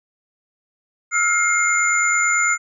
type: tone cluster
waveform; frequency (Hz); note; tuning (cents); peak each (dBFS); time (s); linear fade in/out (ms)
sine; 1318 / 1407 / 2125 / 7020; E6 / F6 / C7 / A8; -1 / +12 / +26 / -5; -24 / -20 / -19 / -22; 1.11-2.58; 50
effects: none